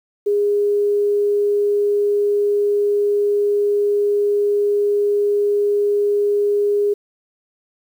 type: tone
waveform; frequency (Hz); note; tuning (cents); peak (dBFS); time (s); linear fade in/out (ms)
sine; 410; G#4; -22; -14; 0.26-6.94; 10
effects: 8-bit